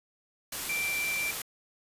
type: tone in noise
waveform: sine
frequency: 2350 Hz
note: D7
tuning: 1 cent sharp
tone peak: -29 dBFS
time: 0.69-1.31 s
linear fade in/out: 5 ms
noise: white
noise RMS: -35 dBFS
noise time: 0.52-1.42 s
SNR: +3 dB
effects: resampled to 32000 Hz